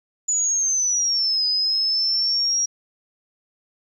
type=linear two-way sweep; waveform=sine; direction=down then up; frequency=6970 to 4978 to 5680 Hz; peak=-18 dBFS; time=0.28-2.66 s; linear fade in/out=10 ms; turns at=1.46 s; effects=9-bit